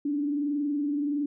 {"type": "tone with frequency modulation", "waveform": "sine", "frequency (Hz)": 290.1, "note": "D4", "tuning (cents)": -21, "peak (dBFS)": -25, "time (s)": [0.05, 1.26], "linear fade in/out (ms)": 5, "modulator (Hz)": 21.4, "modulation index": 0.47, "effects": []}